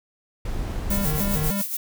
brown noise, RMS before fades -27 dBFS, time 0.45-1.51 s, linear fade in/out 5 ms
square tone with vibrato, 174.8 Hz, F3, 2 cents sharp, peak -25 dBFS, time 0.9-1.62 s, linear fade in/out 10 ms, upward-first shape square, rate 3.3 Hz, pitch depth 230 cents each way
violet noise with tremolo, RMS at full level -26 dBFS, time 0.9-1.77 s, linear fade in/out 5 ms, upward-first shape sine, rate 7.3 Hz, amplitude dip 60%
effects none

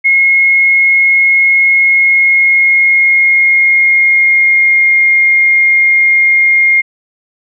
sine tone with pitch glide, 2162 to 2129 Hz, C#7 to C7, -44 to +30 cents, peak -5 dBFS, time 0.04-6.82 s, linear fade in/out 20 ms, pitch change -26 cents, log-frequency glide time 1.71-4.97 s, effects none

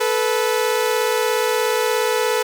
sawtooth tone pair together, 436.1 / 493 Hz, A4 / B4, -15 / -3 cents, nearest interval major second, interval 212 cents, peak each -16 dBFS, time 0-2.43 s, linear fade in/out 10 ms, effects none

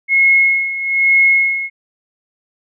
sine tone with tremolo, 2169 Hz, C#7, 38 cents flat, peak -7 dBFS, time 0.08-1.7 s, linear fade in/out 50 ms, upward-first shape sine, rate 1.1 Hz, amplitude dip 75%, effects none

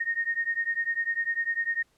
sine beating tone pair, 1846 / 1856 Hz, A#6 / A#6, -17 / -8 cents, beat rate 10 Hz, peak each -29 dBFS, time 0-1.83 s, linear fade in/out 10 ms, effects pink hiss -68 dBFS RMS until 1.97 s + low-pass 11000 Hz 12 dB/octave

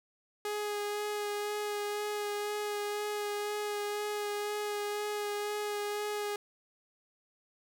sawtooth tone with vibrato, 415.3 Hz, G#4, in tune, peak -29 dBFS, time 0.45-6.36 s, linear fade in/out 2 ms, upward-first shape sine, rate 2 Hz, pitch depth 13 cents each way, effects none

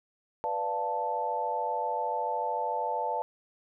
sine chord, B half-diminished seventh, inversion none, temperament equal with one note detuned, 493.9 / 587.3 / 694.4 / 880 Hz, B4 / D5 / F5 / A5, 0 / 0 / -10 / 0 cents, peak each -36 / -36 / -36 / -30 dBFS, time 0.44-3.22 s, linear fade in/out 0 ms, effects none

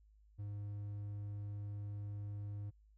triangle tone, 102.5 Hz, G#2, 22 cents flat, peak -39 dBFS, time 0.38-2.71 s, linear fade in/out 20 ms, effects added 52 Hz sine -63 dBFS peak until 2.97 s

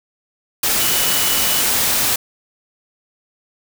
sine tone in noise, 2960 Hz, F#7, in tune, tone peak -25 dBFS, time 0.81-1.61 s, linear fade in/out 5 ms, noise white, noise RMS -17 dBFS, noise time 0.63-2.16 s, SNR -11 dB, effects none

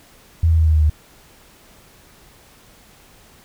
sine tone with pitch steps, 82.41 / 81.09 / 79.79 / 78.51 / 77.25 / 76.01 Hz, E2 / E2 / D#2 / D#2 / D#2 / D#2, 0 / -28 / +44 / +16 / -12 / -40 cents, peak -11 dBFS, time 0.43-0.898 s, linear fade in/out 5 ms, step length 78 ms, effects pink hiss -49 dBFS RMS until 3.44 s

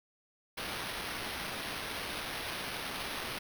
white noise with sample-and-hold, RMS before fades -39 dBFS, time 0.57-3.39 s, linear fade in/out 10 ms, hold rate 7350 Hz, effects none

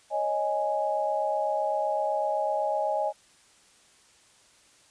sine chord, C# suspended second, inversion none, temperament equal, 554.4 / 622.3 / 830.6 Hz, C#5 / D#5 / G#5, 0 / 0 / 0 cents, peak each -32 / -28 / -28 dBFS, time 0.1-3.13 s, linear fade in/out 50 ms, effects white hiss -59 dBFS RMS until 4.9 s + resampled to 22050 Hz

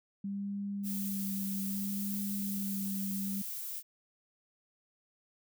sine tone with vibrato, 198.3 Hz, G3, 20 cents sharp, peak -34 dBFS, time 0.24-3.42 s, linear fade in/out 5 ms, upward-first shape sine, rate 0.63 Hz, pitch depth 22 cents each way
violet noise, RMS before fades -40 dBFS, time 0.83-3.83 s, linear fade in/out 50 ms
effects none

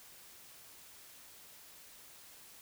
silence, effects white hiss -56 dBFS RMS until 2.61 s

